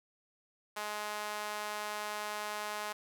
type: tone with high-pass filter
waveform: sawtooth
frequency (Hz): 210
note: G#3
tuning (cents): +19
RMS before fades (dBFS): -39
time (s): 0.76-2.93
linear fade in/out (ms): 10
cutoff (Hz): 860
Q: 1.3
effects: 10-bit